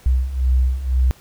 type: beating tone pair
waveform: sine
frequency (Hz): 62.5 / 64.5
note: B1 / C2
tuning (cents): +21 / -24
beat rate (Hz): 2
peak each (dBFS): -20 / -16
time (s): 0.06-1.11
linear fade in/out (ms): 0
effects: pink hiss -49 dBFS RMS until 1.2 s